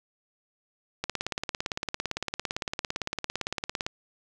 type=click train; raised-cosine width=0.2 ms; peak=-12 dBFS; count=51; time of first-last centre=1.04-3.865 s; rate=17.7 Hz; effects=none